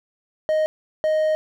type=tone pair in turn; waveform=triangle; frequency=622.3 / 622.3 Hz; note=D#5 / D#5; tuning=0 / 0 cents; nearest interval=unison; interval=0 cents; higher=neither; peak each=-15 dBFS; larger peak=neither; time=0.49-0.66 / 1.04-1.35 s; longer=second; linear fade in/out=0 ms; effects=none